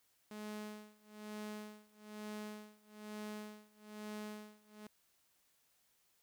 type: tone with tremolo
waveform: sawtooth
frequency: 211.7 Hz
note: G#3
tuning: 33 cents sharp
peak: -39 dBFS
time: 0.31-4.87 s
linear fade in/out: 2 ms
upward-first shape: sine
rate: 1.1 Hz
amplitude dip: 95%
effects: white hiss -75 dBFS RMS until 6.22 s